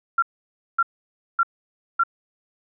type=tone bursts; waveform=sine; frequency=1371 Hz; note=F6; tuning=32 cents flat; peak=-15 dBFS; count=4; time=0.18-2.036 s; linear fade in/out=5 ms; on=44 ms; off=560 ms; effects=none

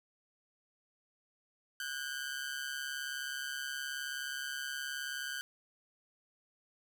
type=ring-modulated tone; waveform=sawtooth; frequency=1535 Hz; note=G6; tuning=37 cents flat; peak=-31 dBFS; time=1.8-5.41 s; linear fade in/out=0 ms; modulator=69.5 Hz; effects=none

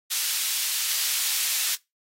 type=high-pass noise; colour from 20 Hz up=pink; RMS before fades=-26 dBFS; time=0.1-1.76 s; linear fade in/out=20 ms; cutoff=3200 Hz; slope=12 dB/octave; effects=noise-tail reverb RT60 0.2 s tail -21 dB re dry + AAC 48 kbps

